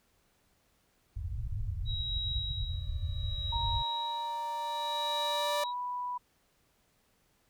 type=low-pass noise; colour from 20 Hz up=white; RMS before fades=-35 dBFS; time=1.16-3.83 s; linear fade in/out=10 ms; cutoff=110 Hz; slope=48 dB/octave
type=tone with tremolo; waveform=sine; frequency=3841 Hz; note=B7; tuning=49 cents flat; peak=-33 dBFS; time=1.85-5.74 s; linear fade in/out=50 ms; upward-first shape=sine; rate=0.67 Hz; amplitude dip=90%
type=tone with exponential growth; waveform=sawtooth; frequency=587.3 Hz; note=D5; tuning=in tune; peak=-26 dBFS; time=2.69-5.64 s; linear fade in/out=5 ms; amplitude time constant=640 ms
type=tone with pitch glide; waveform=sine; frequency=932.3 to 986 Hz; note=A#5 to B5; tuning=0 to -3 cents; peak=-33 dBFS; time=3.52-6.18 s; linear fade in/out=10 ms; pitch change=+97 cents; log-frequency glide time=5.21-5.78 s
effects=pink hiss -71 dBFS RMS until 7.49 s